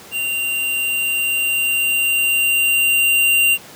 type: tone with level ramp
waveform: square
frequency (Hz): 2776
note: F7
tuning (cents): -11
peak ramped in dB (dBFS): -20 to -12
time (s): 0.11-3.58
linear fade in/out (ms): 50
effects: pink hiss -39 dBFS RMS until 3.75 s + high-pass 150 Hz 12 dB/octave